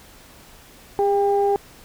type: tone pair together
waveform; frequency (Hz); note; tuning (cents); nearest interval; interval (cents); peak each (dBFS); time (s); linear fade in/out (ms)
sine; 403.6 / 798; G#4 / G5; -49 / +31; octave; 1180; -17 / -20; 0.99-1.56; 0
effects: tanh soft clip ceiling -8 dBFS + pink hiss -47 dBFS RMS until 1.84 s